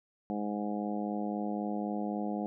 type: harmonic tone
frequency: 103.83 Hz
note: G#2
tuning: in tune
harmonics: 2 / 3 / 4 / 5 / 6 / 7 / 8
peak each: -34 / -38 / -44 / -42 / -46 / -40 / -46 dBFS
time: 0.3-2.46 s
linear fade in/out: 0 ms
effects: none